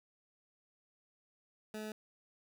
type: tone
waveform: 20% pulse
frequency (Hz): 214.9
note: A3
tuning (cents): -41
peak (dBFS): -36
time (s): 1.74-1.92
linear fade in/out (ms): 2
effects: none